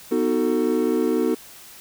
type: chord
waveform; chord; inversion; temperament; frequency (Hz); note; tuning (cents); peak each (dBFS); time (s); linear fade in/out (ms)
triangle; B dominant seventh; none; equal with one note detuned; 246.9 / 311.1 / 370 / 446.4; B3 / D#4 / F#4 / A4; 0 / 0 / 0 / +25; -22; 0.11-1.35; 10
effects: white hiss -44 dBFS RMS until 1.8 s